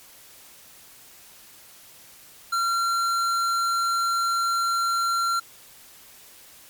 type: tone with tanh clipping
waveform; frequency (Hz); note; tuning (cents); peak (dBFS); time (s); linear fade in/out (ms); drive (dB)
sine; 1370; F6; -34; -23; 2.52-5.4; 10; 18
effects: white hiss -49 dBFS RMS until 6.69 s + MP3 96 kbps